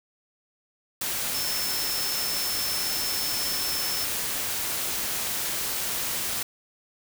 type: tone in noise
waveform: sine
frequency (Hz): 5300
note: E8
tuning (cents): +9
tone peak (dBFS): -30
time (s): 1.34-4.05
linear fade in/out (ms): 5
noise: white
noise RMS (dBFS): -29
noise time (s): 1.01-6.43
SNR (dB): -4
effects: none